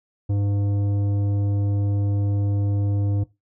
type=tone with tanh clipping; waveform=sine; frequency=101 Hz; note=G#2; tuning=48 cents flat; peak=-21 dBFS; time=0.29-3.24 s; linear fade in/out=10 ms; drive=11 dB; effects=noise-tail reverb RT60 0.2 s tail -17 dB re dry